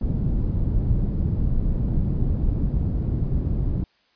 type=low-pass noise; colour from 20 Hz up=pink; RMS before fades=-22 dBFS; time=0.01-3.84 s; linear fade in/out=2 ms; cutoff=180 Hz; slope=12 dB/octave; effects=white hiss -63 dBFS RMS until 4.15 s + resampled to 11025 Hz

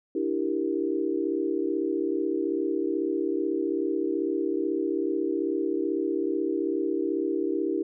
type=chord; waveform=sine; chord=E half-diminished seventh; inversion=third; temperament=equal; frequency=293.7 / 329.6 / 392 / 466.2 Hz; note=D4 / E4 / G4 / Bb4; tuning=0 / 0 / 0 / 0 cents; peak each=-31 / -28 / -29 / -34 dBFS; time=0.15-7.83 s; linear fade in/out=5 ms; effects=none

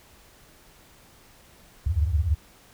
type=tone cluster; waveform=sine; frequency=70.2 / 76.6 / 93.9 Hz; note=C#2 / D#2 / F#2; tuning=+22 / -27 / +26 cents; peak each=-26 / -23 / -27 dBFS; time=1.86-2.35 s; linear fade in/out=10 ms; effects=pink hiss -54 dBFS RMS until 2.73 s

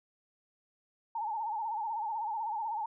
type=tone with vibrato; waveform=sine; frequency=876 Hz; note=A5; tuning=8 cents flat; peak=-32 dBFS; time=1.15-2.86 s; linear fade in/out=5 ms; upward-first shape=sine; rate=16 Hz; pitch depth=100 cents each way; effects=none

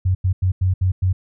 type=tone bursts at uneven times; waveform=sine; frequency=92.8 Hz; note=F#2; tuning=6 cents sharp; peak=-14 dBFS; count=6; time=0.05-0.15 / 0.24-0.33 / 0.42-0.52 / 0.61-0.74 / 0.81-0.92 / 1.02-1.13 s; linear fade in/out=10 ms; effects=none

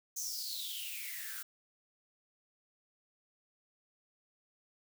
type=noise with high-pass filter sweep; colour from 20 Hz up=blue; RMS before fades=-41 dBFS; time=0.16-1.43 s; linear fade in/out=10 ms; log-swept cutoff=6400 to 1400 Hz; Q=9.6; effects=none

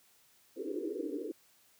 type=band-pass noise; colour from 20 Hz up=pink; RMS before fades=-38 dBFS; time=0.56-1.32 s; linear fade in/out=10 ms; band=280 to 490 Hz; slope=96 dB/octave; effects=white hiss -66 dBFS RMS until 1.79 s + high-pass 60 Hz 12 dB/octave

